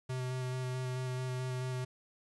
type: tone with vibrato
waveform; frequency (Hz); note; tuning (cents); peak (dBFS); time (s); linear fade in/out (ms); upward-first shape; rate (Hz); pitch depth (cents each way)
square; 127.9; C3; -39; -35; 0.09-1.85; 10; square; 4.6; 11
effects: resampled to 24000 Hz + 11-bit